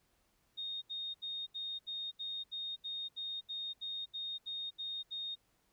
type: tone bursts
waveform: sine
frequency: 3700 Hz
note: A#7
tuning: 14 cents flat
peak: -38 dBFS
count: 15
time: 0.57-5.356 s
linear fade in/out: 20 ms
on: 250 ms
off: 74 ms
effects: pink hiss -75 dBFS RMS until 5.72 s